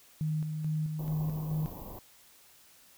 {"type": "tone with tremolo", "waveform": "sine", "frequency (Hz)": 154.9, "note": "D#3", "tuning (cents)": -7, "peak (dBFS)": -28, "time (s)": [0.21, 1.66], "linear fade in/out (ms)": 0, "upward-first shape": "square", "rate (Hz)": 2.3, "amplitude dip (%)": 40}
{"type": "band-stop noise", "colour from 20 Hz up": "pink", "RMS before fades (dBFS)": -44, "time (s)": [0.99, 1.99], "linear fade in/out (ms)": 2, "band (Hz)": [1100, 12000], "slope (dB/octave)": 96}
{"effects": ["white hiss -59 dBFS RMS until 2.97 s"]}